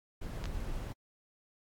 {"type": "noise", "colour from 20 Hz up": "brown", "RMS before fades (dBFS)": -38, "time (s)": [0.21, 0.93], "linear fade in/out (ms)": 10}
{"type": "clicks", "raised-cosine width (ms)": 0.2, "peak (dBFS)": -25, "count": 2, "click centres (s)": [0.441, 0.456]}
{"effects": ["AAC 64 kbps"]}